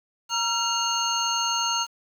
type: tone cluster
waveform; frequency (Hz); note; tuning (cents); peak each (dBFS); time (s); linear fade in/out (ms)
sine; 938 / 1364 / 2828 / 4329 / 6380; A#5 / F6 / F7 / C#8 / G8; +11 / -41 / +21 / -42 / +30; -29; 0.29-1.87; 50
effects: 8-bit